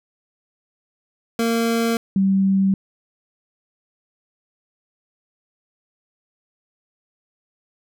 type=tone pair in turn; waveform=25% pulse / sine; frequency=230.1 / 193.49 Hz; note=A#3 / G3; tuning=-22 / -22 cents; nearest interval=minor third; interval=300 cents; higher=first; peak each=-14 dBFS; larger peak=neither; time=1.39-1.97 / 2.16-2.74 s; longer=neither; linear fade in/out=2 ms; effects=none